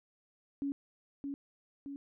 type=tone with echo; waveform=sine; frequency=280 Hz; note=C#4; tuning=18 cents sharp; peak=-32 dBFS; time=0.62-0.72 s; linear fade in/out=0 ms; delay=620 ms; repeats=2; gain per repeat=-4 dB; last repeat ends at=1.96 s; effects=none